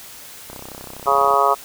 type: click train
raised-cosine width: 1 ms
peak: -21 dBFS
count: 28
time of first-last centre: 0.5-1.339 s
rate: 32.2 Hz
type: harmonic tone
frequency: 139.2 Hz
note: C#3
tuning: 8 cents sharp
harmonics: 3 / 4 / 5 / 6 / 7 / 8 / 9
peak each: -23 / -23 / -20 / -24 / -20 / -19 / -19 dBFS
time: 1.06-1.55 s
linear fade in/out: 20 ms
effects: white hiss -39 dBFS RMS until 1.64 s